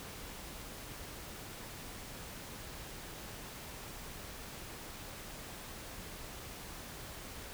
silence, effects pink hiss -47 dBFS RMS until 7.53 s

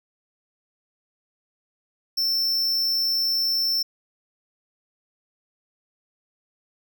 square tone, 5370 Hz, E8, 31 cents sharp, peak -21 dBFS, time 2.17-3.83 s, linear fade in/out 10 ms, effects none

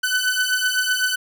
sawtooth beating tone pair, 1500 / 1507.9 Hz, F#6 / F#6, +23 / +32 cents, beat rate 7.9 Hz, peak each -18 dBFS, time 0.03-1.16 s, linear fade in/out 10 ms, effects none

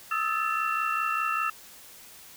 sine tone cluster, 1253 / 1318 / 1744 / 2714 Hz, D#6 / E6 / A6 / E7, +12 / -1 / -16 / +50 cents, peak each -31 / -28 / -34 / -32 dBFS, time 0.11-1.5 s, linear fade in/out 5 ms, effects white hiss -49 dBFS RMS until 2.36 s

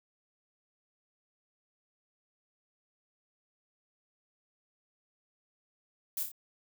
violet noise with echo, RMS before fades -34 dBFS, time 6.17-6.23 s, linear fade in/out 2 ms, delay 29 ms, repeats 3, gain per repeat -5 dB, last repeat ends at 6.317 s, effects none

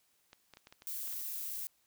clicks, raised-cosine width 0.2 ms, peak -35 dBFS, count 8, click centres 0.331 / 0.537 / 0.571 / 0.671 / 0.725 / 0.821 / 1.076 / 1.126 s
violet noise, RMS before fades -40 dBFS, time 0.87-1.67 s, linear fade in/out 0 ms
effects white hiss -73 dBFS RMS until 1.86 s

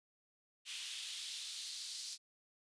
pink noise with high-pass filter sweep, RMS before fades -45 dBFS, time 0.65-2.18 s, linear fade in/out 50 ms, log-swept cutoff 3000 to 4600 Hz, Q 2.6, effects resampled to 22050 Hz

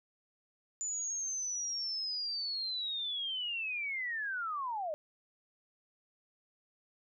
sine linear sweep, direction down, 7040 to 585 Hz, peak -34 dBFS, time 0.81-4.94 s, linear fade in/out 0 ms, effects none

